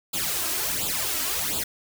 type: noise with flanger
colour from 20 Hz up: white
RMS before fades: -27 dBFS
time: 0.13-1.64 s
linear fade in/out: 10 ms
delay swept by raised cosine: 0.25 to 3.15 ms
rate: 1.4 Hz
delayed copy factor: +0.8
effects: none